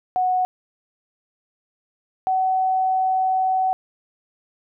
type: tone pair in turn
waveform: sine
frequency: 737 / 753.4 Hz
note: F#5 / F#5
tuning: -7 / +31 cents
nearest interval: unison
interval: 38 cents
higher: second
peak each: -17 dBFS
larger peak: neither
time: 0.16-0.45 / 2.27-3.73 s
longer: second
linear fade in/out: 0 ms
effects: none